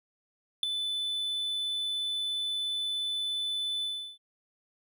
triangle tone with ADSR envelope, 3503 Hz, A7, 8 cents flat, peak -17 dBFS, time 0.63-4.18 s, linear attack 3 ms, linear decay 4 ms, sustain -11 dB, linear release 350 ms, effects none

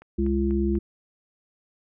click train, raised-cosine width 0.5 ms, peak -32 dBFS, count 4, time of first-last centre 0.02-0.753 s, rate 4.09 Hz
harmonic tone, 68.4 Hz, C#2, 23 cents flat, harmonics 1 / 3 / 5, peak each -25 / -25 / -25 dBFS, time 0.18-0.79 s, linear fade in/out 10 ms
effects none

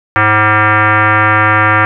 sine tone with frequency modulation, 103.83 Hz, G#2, in tune, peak -6 dBFS, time 0.16-1.85 s, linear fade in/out 0 ms, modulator 427 Hz, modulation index 4.4, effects none

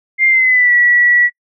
sine tone with pitch glide, 2104 to 1940.6 Hz, C7 to B6, +9 to -31 cents, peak -8 dBFS, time 0.18-1.3 s, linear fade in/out 50 ms, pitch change -140 cents, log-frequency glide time 0.28-0.74 s, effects noise-tail reverb RT60 0.1 s tail -21 dB re dry

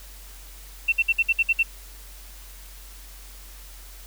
sine tone bursts, 2698 Hz, E7, 40 cents sharp, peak -16 dBFS, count 8, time 0.88-1.631 s, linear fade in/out 10 ms, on 44 ms, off 57 ms, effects added 46 Hz sine -42 dBFS peak until 4.06 s + white hiss -47 dBFS RMS until 4.06 s

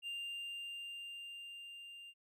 triangle tone with level ramp, 2794 Hz, F7, in tune, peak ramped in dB -38 to -49 dBFS, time 0.02-2.14 s, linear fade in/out 50 ms, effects none

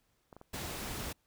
clicks, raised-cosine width 1 ms, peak -36 dBFS, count 3, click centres 0.328 / 0.366 / 0.414 s
pink noise, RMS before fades -40 dBFS, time 0.53-1.13 s, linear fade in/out 10 ms
effects pink hiss -75 dBFS RMS until 1.26 s

